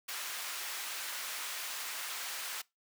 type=high-pass noise; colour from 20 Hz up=pink; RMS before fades=-40 dBFS; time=0.08-2.62 s; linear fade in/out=10 ms; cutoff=1300 Hz; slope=12 dB/octave; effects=noise-tail reverb RT60 0.2 s tail -22 dB re dry